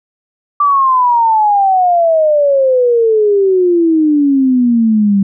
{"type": "exponential sweep", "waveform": "sine", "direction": "down", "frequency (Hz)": [1174.7, 194.2], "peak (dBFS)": -7, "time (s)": [0.6, 5.23], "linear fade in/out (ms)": 5, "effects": []}